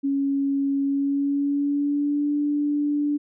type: tone with pitch glide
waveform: sine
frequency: 277.2 to 292.2 Hz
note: C#4 to D4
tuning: 0 to -9 cents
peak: -20 dBFS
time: 0.03-3.18 s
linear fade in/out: 20 ms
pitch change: +91 cents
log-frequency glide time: 0.83-2.33 s
effects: none